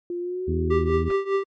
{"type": "tone with pitch glide", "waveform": "sine", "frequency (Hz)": [350, 373], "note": ["F4", "F#4"], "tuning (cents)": [4, 14], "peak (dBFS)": -26, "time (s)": [0.1, 0.9], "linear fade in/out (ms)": 2, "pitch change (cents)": 110, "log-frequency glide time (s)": [0.2, 0.47]}
{"type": "harmonic tone", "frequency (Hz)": 82, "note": "E2", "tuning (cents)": -9, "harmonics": [1, 2, 3, 4, 5], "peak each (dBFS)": [-24, -30, -30, -34, -38], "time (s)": [0.47, 1.1], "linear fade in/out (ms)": 20}
{"type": "tone with tremolo", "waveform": "square", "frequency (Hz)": 392, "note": "G4", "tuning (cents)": 0, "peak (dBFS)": -18, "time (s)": [0.7, 1.44], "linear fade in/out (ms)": 10, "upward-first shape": "triangle", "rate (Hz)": 5, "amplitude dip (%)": 90}
{"type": "noise with exponential decay", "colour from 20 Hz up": "pink", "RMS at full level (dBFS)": -31, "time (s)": [1.1, 1.18], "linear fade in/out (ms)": 2, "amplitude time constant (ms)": 16}
{"effects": ["low-pass 2000 Hz 12 dB/octave", "MP3 48 kbps"]}